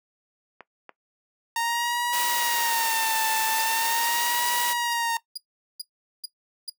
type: clicks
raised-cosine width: 0.5 ms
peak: -25 dBFS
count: 4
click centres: 0.607 / 0.893 / 3.471 / 3.609 s
type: tone with vibrato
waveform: sawtooth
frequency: 923 Hz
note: A#5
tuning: 17 cents flat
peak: -20 dBFS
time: 1.56-5.17 s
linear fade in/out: 2 ms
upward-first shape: sine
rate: 0.42 Hz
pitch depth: 73 cents each way
type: noise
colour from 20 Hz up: white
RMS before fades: -29 dBFS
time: 2.12-4.74 s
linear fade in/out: 20 ms
type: tone bursts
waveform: sawtooth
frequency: 4877 Hz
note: D#8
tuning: 35 cents flat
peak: -27 dBFS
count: 8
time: 3.59-6.698 s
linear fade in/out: 5 ms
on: 21 ms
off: 420 ms
effects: noise-tail reverb RT60 0.1 s tail -17 dB re dry + high-pass 400 Hz 12 dB/octave